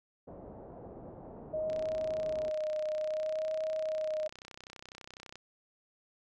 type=low-pass noise; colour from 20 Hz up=white; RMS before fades=-48 dBFS; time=0.27-2.5 s; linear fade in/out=10 ms; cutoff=680 Hz; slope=24 dB/octave
type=tone with vibrato; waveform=sine; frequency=622.3 Hz; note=D#5; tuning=in tune; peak=-31 dBFS; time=1.53-4.28 s; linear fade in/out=10 ms; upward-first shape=sine; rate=0.59 Hz; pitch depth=19 cents each way
type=click train; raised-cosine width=0.2 ms; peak=-30 dBFS; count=118; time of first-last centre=1.7-5.356 s; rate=32 Hz
effects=none